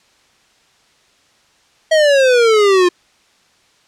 square exponential sweep, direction down, 645 to 350 Hz, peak -9 dBFS, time 1.91-2.89 s, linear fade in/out 10 ms, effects white hiss -54 dBFS RMS until 3.87 s + low-pass 6000 Hz 12 dB/octave

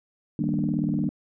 sine chord, Eb major seventh, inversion none, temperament equal with one note detuned, 156.46 / 196 / 233.1 / 293.7 Hz, Eb3 / G3 / Bb3 / D4, +10 / 0 / 0 / 0 cents, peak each -28 dBFS, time 0.39-1.09 s, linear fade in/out 2 ms
click train, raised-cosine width 2 ms, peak -25 dBFS, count 14, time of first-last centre 0.44-1.09 s, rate 20 Hz
effects none

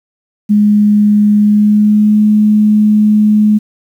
sine tone with pitch glide, 208.3 to 211.7 Hz, G#3 to G#3, +5 to +33 cents, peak -5 dBFS, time 0.49-3.59 s, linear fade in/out 20 ms, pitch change +28 cents, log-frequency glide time 1.39-2.22 s, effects 7-bit

